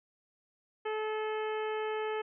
harmonic tone with a mistuned harmonic, 432.1 Hz, A4, 31 cents flat, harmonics 1 / 2 / 3 / 4 / 5 / 6 / 7, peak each -33 / -39 / -43 / -45 / -47 / -49 / -50 dBFS, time 0.85-2.22 s, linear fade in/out 10 ms, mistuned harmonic 7, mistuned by +24 cents, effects none

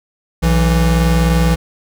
square tone pair together, 61.74 / 165.21 Hz, B1 / E3, 0 / +4 cents, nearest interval octave + perfect fourth, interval 1704 cents, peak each -14 dBFS, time 0.42-1.56 s, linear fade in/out 20 ms, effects none

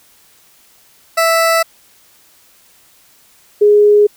20% pulse / sine tone pair in turn, 659.3 / 415.3 Hz, E5 / G#4, 0 / 0 cents, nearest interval minor sixth, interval 800 cents, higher first, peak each -5 dBFS, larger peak neither, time 1.17-1.63 / 3.61-4.07 s, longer neither, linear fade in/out 10 ms, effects white hiss -49 dBFS RMS until 4.16 s

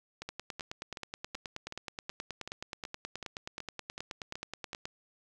two click trains, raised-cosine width 0.2 ms, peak -23 / -21 dBFS, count 13 / 44, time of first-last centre 0.22-4.731 / 0.29-4.855 s, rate 2.66 / 9.42 Hz, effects none

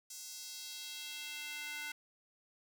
square tone with high-pass filter sweep, 297.1 Hz, D4, 20 cents sharp, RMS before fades -45 dBFS, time 0.1-1.92 s, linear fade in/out 5 ms, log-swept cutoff 6300 to 1800 Hz, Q 1.8, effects none

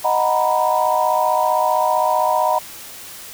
sine chord, B major seventh, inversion first, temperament equal, 622.3 / 740 / 932.3 / 987.8 Hz, D#5 / F#5 / A#5 / B5, 0 / 0 / 0 / 0 cents, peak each -20 dBFS, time 0.04-2.59 s, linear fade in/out 10 ms, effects white hiss -36 dBFS RMS until 3.33 s

